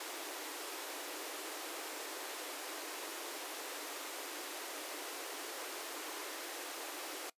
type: high-pass noise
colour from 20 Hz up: pink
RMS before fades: -44 dBFS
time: 0-7.3 s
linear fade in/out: 5 ms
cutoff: 290 Hz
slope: 96 dB/octave
effects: noise-tail reverb RT60 0.1 s tail -21 dB re dry + resampled to 32000 Hz